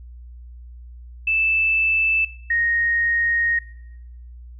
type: tone pair in turn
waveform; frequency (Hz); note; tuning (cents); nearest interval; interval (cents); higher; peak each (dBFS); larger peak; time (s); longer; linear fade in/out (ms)
sine; 2637 / 1864.6; E7 / A#6; 0 / 0; tritone; 600; first; -17; neither; 1.27-2.25 / 2.5-3.59; second; 5
effects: noise-tail reverb RT60 0.9 s tail -19 dB re dry + added 60 Hz sine -37 dBFS peak until 4.59 s